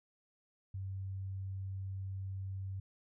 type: tone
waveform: sine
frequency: 96.1 Hz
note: G2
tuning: 34 cents flat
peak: -38 dBFS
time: 0.74-2.8 s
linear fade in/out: 5 ms
effects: none